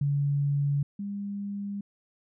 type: tone pair in turn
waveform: sine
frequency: 142.4 / 201.4 Hz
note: C#3 / G3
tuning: +47 / +47 cents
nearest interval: tritone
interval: 600 cents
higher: second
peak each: -23 / -31 dBFS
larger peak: first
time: 0.01-0.83 / 0.99-1.81 s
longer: neither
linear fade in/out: 5 ms
effects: none